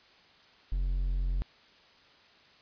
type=tone; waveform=triangle; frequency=44.74 Hz; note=F1; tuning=43 cents sharp; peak=-25 dBFS; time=0.72-1.42 s; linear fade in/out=0 ms; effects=white hiss -59 dBFS RMS until 2.61 s + resampled to 11025 Hz